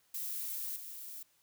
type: noise with level steps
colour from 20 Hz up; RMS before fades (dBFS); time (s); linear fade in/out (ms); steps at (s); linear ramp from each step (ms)
violet; -39 / -46; 0.14-1.23; 5; 0.76; 2
effects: white hiss -71 dBFS RMS until 1.42 s